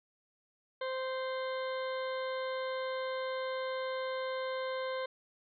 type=harmonic tone; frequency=521 Hz; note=C5; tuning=7 cents flat; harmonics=1 / 2 / 3 / 4 / 6 / 7 / 8; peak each=-35 / -41 / -45 / -47 / -51 / -52 / -53 dBFS; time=0.81-5.06 s; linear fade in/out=5 ms; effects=none